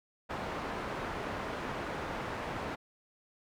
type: low-pass noise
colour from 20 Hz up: white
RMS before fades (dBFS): -38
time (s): 0.29-2.76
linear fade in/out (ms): 20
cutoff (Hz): 1200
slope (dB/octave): 12
effects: none